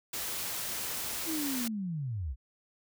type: noise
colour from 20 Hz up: white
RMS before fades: -36 dBFS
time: 0.13-1.68 s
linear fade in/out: 5 ms
type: linear sweep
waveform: sine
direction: down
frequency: 336 to 55 Hz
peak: -32 dBFS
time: 1.25-2.36 s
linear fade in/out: 50 ms
effects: none